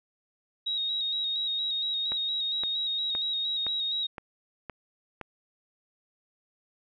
sine tone with vibrato, 3786 Hz, A#7, 26 cents sharp, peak -27 dBFS, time 0.66-4.07 s, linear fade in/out 10 ms, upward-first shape square, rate 4.3 Hz, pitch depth 29 cents each way
click train, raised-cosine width 0.5 ms, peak -22 dBFS, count 7, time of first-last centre 2.12-5.213 s, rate 1.94 Hz
effects none

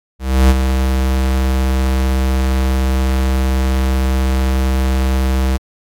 square tone with ADSR envelope, 65.41 Hz, C2, in tune, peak -6 dBFS, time 0.19-5.58 s, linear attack 310 ms, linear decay 33 ms, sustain -7 dB, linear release 23 ms, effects AAC 64 kbps

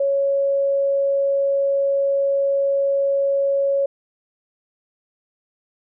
sine tone, 554.4 Hz, C#5, in tune, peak -16 dBFS, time 0-3.86 s, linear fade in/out 5 ms, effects none

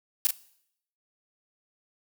blue noise with echo, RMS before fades -22 dBFS, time 0.25-0.27 s, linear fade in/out 0 ms, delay 37 ms, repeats 1, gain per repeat -5 dB, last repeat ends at 0.307 s, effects noise-tail reverb RT60 0.7 s tail -19 dB re dry

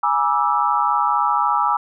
sine chord, E dominant seventh, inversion first, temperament equal with one note detuned, 830.6 / 964.1 / 1174.7 / 1318.5 Hz, G#5 / B5 / D6 / E6, 0 / -42 / 0 / 0 cents, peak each -21 dBFS, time 0.03-1.77 s, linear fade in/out 5 ms, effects none

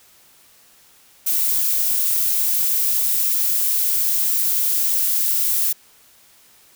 violet noise, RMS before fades -19 dBFS, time 1.26-5.73 s, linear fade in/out 10 ms, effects white hiss -52 dBFS RMS until 6.75 s

